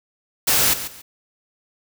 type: noise with echo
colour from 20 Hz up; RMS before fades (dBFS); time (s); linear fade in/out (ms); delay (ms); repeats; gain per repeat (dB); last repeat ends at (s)
white; -17; 0.47-0.74; 10; 140; 2; -12; 1.02
effects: none